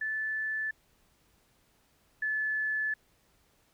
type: tone pair in turn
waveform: sine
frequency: 1747 / 1730.9 Hz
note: A6 / A6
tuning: -13 / -29 cents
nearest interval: unison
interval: 16 cents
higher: first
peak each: -30 / -28 dBFS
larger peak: second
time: 0.01-0.71 / 2.22-2.94 s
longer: second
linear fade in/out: 5 ms
effects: pink hiss -68 dBFS RMS until 3.73 s